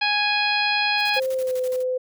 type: harmonic tone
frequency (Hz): 830.6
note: G#5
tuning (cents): 0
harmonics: 1 / 2 / 3 / 4 / 5 / 6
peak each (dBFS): -25 / -26 / -23 / -28 / -27 / -33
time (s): 0.01-1.2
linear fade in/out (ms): 10
type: noise with tremolo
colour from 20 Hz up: white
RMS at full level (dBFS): -40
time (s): 0.97-1.84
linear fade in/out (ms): 50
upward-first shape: square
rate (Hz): 12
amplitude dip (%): 80
type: tone with pitch glide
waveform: sine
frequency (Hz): 523.3 to 509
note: C5 to C5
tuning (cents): 0 to -48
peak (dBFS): -21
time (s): 1.16-1.98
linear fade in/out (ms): 10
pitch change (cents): -48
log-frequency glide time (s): 1.33-1.55
effects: none